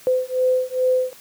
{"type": "beating tone pair", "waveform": "sine", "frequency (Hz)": [509, 511.4], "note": ["C5", "C5"], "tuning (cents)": [-48, -40], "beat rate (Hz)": 2.4, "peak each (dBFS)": -20, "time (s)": [0.07, 1.13], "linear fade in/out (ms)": 0, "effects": ["white hiss -46 dBFS RMS until 1.2 s", "high-pass 100 Hz 12 dB/octave"]}